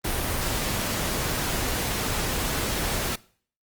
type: noise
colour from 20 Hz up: pink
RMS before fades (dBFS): -27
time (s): 0.04-3.16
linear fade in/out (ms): 10
effects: noise-tail reverb RT60 0.5 s tail -21 dB re dry + Opus 32 kbps